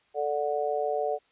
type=chord; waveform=sine; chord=D major; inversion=second; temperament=just; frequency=440.5 / 587.3 / 734.2 Hz; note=A4 / D5 / F#5; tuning=+2 / 0 / -14 cents; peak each=-30 dBFS; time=0.14-1.19 s; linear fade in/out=50 ms; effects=white hiss -66 dBFS RMS until 1.31 s + resampled to 8000 Hz